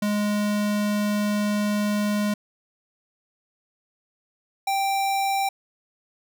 square tone pair in turn, 207.7 / 784.2 Hz, G#3 / G5, 0 / 0 cents, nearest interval octave + major seventh, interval 2300 cents, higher second, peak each -22 dBFS, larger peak neither, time 0.02-2.34 / 4.67-5.49 s, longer first, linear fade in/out 5 ms, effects none

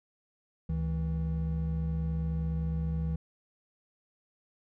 triangle tone pair together, 72 / 161.63 Hz, D2 / E3, -34 / -34 cents, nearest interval octave + major second, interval 1400 cents, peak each -30 / -29 dBFS, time 0.69-3.16 s, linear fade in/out 5 ms, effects none

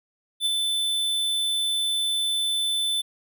square tone with ADSR envelope, 3520 Hz, A7, in tune, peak -20 dBFS, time 0.4-3.02 s, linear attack 57 ms, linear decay 20 ms, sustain -3 dB, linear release 16 ms, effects none

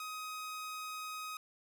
sawtooth tone, 1258 Hz, D#6, 19 cents sharp, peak -37 dBFS, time 0-1.37 s, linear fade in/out 2 ms, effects none

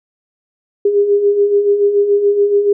sine beating tone pair, 400.7 / 407.7 Hz, G4 / G#4, +38 / -32 cents, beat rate 7 Hz, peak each -18 / -10 dBFS, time 0.85-2.73 s, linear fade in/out 5 ms, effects none

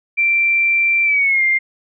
sine tone with pitch glide, 2353 to 2108 Hz, D7 to C7, +3 to +12 cents, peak -12 dBFS, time 0.17-1.59 s, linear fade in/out 20 ms, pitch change -191 cents, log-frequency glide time 1.04-1.43 s, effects none

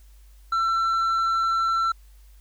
sine tone with tanh clipping, 1344 Hz, E6, 33 cents sharp, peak -21 dBFS, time 0.52-1.92 s, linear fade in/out 5 ms, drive 5 dB, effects added 50 Hz sine -47 dBFS peak until 2.4 s + white hiss -62 dBFS RMS until 2.4 s

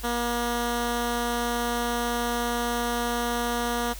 10% pulse tone, 238.4 Hz, A#3, 39 cents sharp, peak -17 dBFS, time 0.03-3.94 s, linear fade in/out 20 ms, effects added 50 Hz sine -37 dBFS peak until 3.99 s + white hiss -43 dBFS RMS until 3.99 s

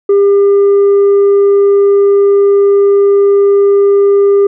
sine tone with tanh clipping, 400.6 Hz, G4, 38 cents sharp, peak -5 dBFS, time 0.09-4.47 s, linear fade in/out 5 ms, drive 2 dB, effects none

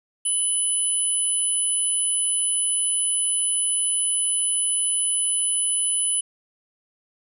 sine tone pair together, 2971 / 9993 Hz, F#7 / D#9, +6 / +6 cents, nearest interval octave + major sixth, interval 2100 cents, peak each -28 / -19 dBFS, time 0.25-6.21 s, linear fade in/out 10 ms, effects tanh soft clip ceiling -16 dBFS

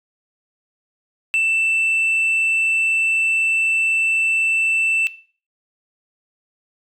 sine tone, 2662 Hz, E7, 16 cents sharp, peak -12 dBFS, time 1.34-5.07 s, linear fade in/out 0 ms, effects noise-tail reverb RT60 0.4 s tail -18 dB re dry + tanh soft clip ceiling -14 dBFS

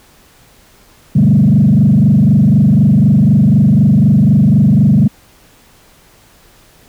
sine tone with frequency modulation, 173.7 Hz, F3, 9 cents flat, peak -4 dBFS, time 1.15-5.08 s, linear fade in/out 10 ms, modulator 24 Hz, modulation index 2.3, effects tanh soft clip ceiling -1 dBFS + pink hiss -46 dBFS RMS until 6.88 s

